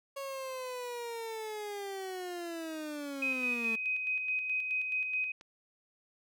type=linear sweep; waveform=30% pulse; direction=down; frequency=554.4 to 221.3 Hz; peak=-35 dBFS; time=0.16-3.76 s; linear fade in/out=10 ms
type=tone with tremolo; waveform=sine; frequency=2515 Hz; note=D#7; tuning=18 cents sharp; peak=-29 dBFS; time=3.22-5.32 s; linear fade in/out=5 ms; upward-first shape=square; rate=4.7 Hz; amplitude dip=40%
type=click; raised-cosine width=0.2 ms; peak=-35 dBFS; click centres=5.411 s
effects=none